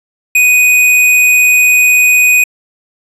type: tone with hard clipping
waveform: sine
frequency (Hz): 2489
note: D#7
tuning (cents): 0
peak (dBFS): -6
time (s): 0.35-2.44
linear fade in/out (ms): 5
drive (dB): 16
effects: resampled to 32000 Hz